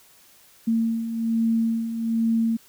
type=beating tone pair; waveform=sine; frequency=226.3 / 227.5 Hz; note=A3 / A#3; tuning=+49 / -42 cents; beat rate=1.2 Hz; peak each=-28 / -21 dBFS; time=0.67-2.57 s; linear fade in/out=10 ms; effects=white hiss -54 dBFS RMS until 2.68 s